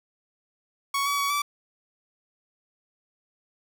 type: tone with pitch steps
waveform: sawtooth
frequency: 1114 / 1138 / 1127 / 1158 Hz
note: C#6 / C#6 / C#6 / D6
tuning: +8 / +45 / +28 / -25 cents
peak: -20 dBFS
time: 0.94-1.42 s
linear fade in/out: 5 ms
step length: 120 ms
effects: none